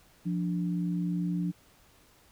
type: tone pair together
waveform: sine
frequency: 174.64 / 293.7 Hz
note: F3 / D4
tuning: 0 / 0 cents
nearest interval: major sixth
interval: 900 cents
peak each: -28 / -35 dBFS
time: 0.25-1.52 s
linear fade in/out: 20 ms
effects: pink hiss -61 dBFS RMS until 2.31 s